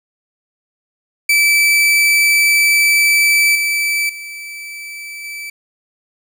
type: tone with level steps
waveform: 40% pulse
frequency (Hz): 2316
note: D7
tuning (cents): -25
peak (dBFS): -9 / -14 / -27 / -25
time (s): 1.29-5.5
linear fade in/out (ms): 5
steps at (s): 3.55 / 4.09 / 5.24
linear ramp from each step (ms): 5
effects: 8-bit